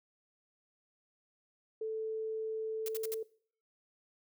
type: tone with pitch glide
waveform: sine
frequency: 440 to 443.3 Hz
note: A4 to A4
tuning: 0 to +13 cents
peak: -34 dBFS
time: 1.81-3.23 s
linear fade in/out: 5 ms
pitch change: +13 cents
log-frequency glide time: 2.77-3.08 s
type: noise bursts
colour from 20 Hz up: blue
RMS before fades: -40 dBFS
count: 4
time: 2.86-3.143 s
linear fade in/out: 2 ms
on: 25 ms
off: 61 ms
effects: noise-tail reverb RT60 0.5 s tail -21 dB re dry